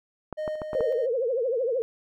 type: clicks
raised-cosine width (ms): 1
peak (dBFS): -18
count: 5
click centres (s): 0.327 / 0.478 / 0.618 / 0.732 / 0.807
type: tone with tremolo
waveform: triangle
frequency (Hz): 616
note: D#5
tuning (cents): -17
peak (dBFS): -26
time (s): 0.37-1.07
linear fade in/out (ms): 20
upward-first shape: square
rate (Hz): 2.7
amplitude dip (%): 40
type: tone with vibrato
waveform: sine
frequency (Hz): 493.9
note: B4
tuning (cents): 0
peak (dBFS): -23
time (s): 0.75-1.82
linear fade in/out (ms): 0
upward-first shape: triangle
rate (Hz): 13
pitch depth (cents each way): 210
effects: none